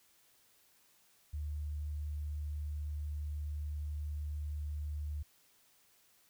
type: tone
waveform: sine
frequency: 74.5 Hz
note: D2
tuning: 25 cents sharp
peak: -36 dBFS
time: 1.33-5.23 s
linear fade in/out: 10 ms
effects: white hiss -68 dBFS RMS until 6.29 s